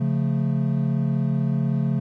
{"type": "chord", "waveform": "triangle", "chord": "Db augmented", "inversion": "none", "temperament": "equal", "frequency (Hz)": [138.59, 174.61, 220], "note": ["Db3", "F3", "A3"], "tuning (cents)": [0, 0, 0], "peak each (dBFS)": [-20, -24, -24], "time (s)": [0, 2], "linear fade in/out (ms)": 10, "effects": []}